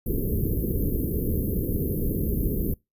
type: band-stop noise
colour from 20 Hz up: pink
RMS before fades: -25 dBFS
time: 0.06-2.74 s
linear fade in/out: 5 ms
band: 450 to 13000 Hz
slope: 48 dB/octave
effects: noise-tail reverb RT60 0.2 s tail -24 dB re dry + resampled to 32000 Hz